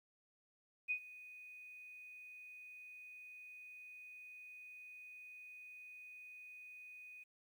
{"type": "tone with ADSR envelope", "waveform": "sine", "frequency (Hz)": 2489, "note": "D#7", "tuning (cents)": 0, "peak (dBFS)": -33, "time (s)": [0.88, 7.24], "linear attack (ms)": 29, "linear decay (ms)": 79, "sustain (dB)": -19, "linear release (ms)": 13, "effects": ["12-bit"]}